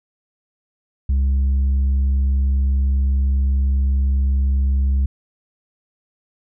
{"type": "tone with tanh clipping", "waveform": "sine", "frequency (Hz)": 67.5, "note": "C#2", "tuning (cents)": -45, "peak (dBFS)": -15, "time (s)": [1.09, 5.06], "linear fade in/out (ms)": 5, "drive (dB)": 3, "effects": []}